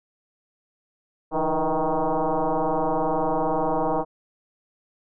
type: tone with frequency modulation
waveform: sine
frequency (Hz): 146.83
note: D3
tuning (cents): 0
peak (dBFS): -20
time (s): 1.31-4.05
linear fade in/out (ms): 50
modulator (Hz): 158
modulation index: 5.7
effects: none